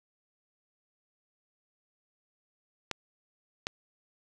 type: clicks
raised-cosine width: 0.2 ms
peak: -14 dBFS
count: 2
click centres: 2.913 / 3.669 s
effects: none